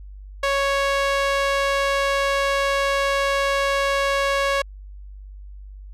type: tone with band-pass filter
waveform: sawtooth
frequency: 554.4 Hz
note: C#5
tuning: in tune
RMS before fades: -21 dBFS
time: 0.43-4.62 s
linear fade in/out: 5 ms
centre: 1700 Hz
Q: 0.5
effects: added 49 Hz sine -36 dBFS peak until 5.93 s